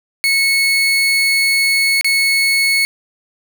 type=tone with dropouts; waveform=30% pulse; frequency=2199 Hz; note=C#7; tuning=14 cents flat; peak=-9 dBFS; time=0.24-2.85 s; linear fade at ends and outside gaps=0 ms; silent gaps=2.011-2.045 s; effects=none